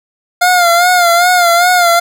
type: tone with vibrato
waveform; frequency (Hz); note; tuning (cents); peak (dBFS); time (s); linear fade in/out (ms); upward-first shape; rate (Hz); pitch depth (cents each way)
25% pulse; 704; F5; +14; -3; 0.41-2; 10; sine; 2.5; 60
effects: none